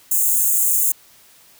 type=high-pass noise; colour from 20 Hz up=white; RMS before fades=-17 dBFS; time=0.11-0.92 s; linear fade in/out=5 ms; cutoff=6600 Hz; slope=96 dB/octave; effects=white hiss -50 dBFS RMS until 1.59 s